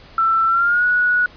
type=tone with pitch glide; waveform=sine; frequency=1335 to 1464.3 Hz; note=E6 to F#6; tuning=+22 to -18 cents; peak=-13 dBFS; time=0.18-1.26 s; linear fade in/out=2 ms; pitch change=+160 cents; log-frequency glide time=0.47-0.85 s; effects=pink hiss -44 dBFS RMS until 1.36 s + resampled to 11025 Hz